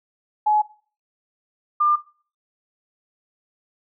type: tone pair in turn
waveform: sine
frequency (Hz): 847 / 1197.8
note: G#5 / D6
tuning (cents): +34 / +34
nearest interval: tritone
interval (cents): 600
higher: second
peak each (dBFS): -15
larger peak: neither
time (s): 0.46-0.62 / 1.8-1.96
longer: neither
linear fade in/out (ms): 10
effects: noise-tail reverb RT60 0.4 s tail -18 dB re dry